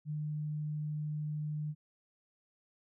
sine tone, 151.1 Hz, D3, 50 cents sharp, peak -34 dBFS, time 0.05-1.75 s, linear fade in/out 50 ms, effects none

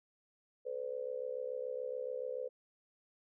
sine tone with amplitude modulation, 506 Hz, B4, 42 cents sharp, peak -33 dBFS, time 0.65-2.49 s, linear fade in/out 20 ms, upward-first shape sine, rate 67 Hz, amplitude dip 90%, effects none

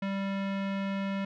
square tone with low-pass filter, 196 Hz, G3, in tune, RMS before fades -32 dBFS, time 0.02-1.25 s, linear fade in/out 5 ms, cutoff 2600 Hz, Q 1.4, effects none

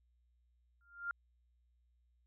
sine tone with exponential growth, 1396.9 Hz, F6, in tune, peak -33 dBFS, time 0.81-1.11 s, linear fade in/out 1 ms, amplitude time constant 64 ms, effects added 60 Hz sine -70 dBFS peak until 2.26 s

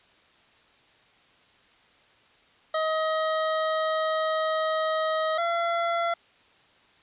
25% pulse tone pair in turn, 632 / 680.3 Hz, D#5 / F5, +27 / -46 cents, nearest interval minor second, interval 127 cents, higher second, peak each -20 dBFS, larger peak neither, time 2.74-5.38 / 5.38-6.14 s, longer first, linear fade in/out 5 ms, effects white hiss -59 dBFS RMS until 7.02 s + resampled to 8000 Hz

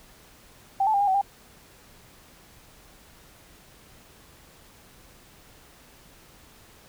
sine tone with pitch steps, 782 / 870 / 800 / 812 / 759 / 799 Hz, G5 / A5 / G5 / G#5 / F#5 / G5, -4 / -20 / +35 / -39 / +44 / +33 cents, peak -19 dBFS, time 0.8-1.214 s, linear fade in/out 5 ms, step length 69 ms, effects pink hiss -53 dBFS RMS until 6.88 s

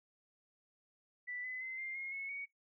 sine tone with pitch steps, 1975.5 / 2017 / 2059 / 2103 / 2147 / 2192 / 2238 Hz, B6 / B6 / C7 / C7 / C7 / C#7 / C#7, 0 / +36 / -28 / +8 / +44 / -20 / +16 cents, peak -40 dBFS, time 1.27-2.46 s, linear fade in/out 20 ms, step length 170 ms, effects noise-tail reverb RT60 0.2 s tail -22 dB re dry

